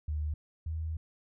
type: tone pair in turn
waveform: sine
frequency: 75.7 / 79.87 Hz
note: D#2 / D#2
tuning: -47 / +46 cents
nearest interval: minor second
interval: 93 cents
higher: second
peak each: -30 / -32 dBFS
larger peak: first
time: 0.08-0.34 / 0.66-0.97 s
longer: second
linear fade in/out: 5 ms
effects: none